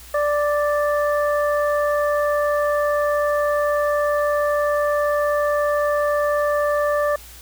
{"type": "harmonic tone", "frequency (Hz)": 587.3, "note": "D5", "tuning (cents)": 0, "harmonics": [1, 2, 3], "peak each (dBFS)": [-18, -24, -28], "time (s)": [0.14, 7.16], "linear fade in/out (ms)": 5, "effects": ["added 60 Hz sine -43 dBFS peak until 7.41 s", "white hiss -43 dBFS RMS until 7.41 s"]}